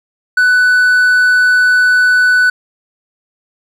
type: tone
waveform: triangle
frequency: 1492 Hz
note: F#6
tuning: 14 cents sharp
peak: -5 dBFS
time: 0.37-2.5 s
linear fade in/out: 5 ms
effects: none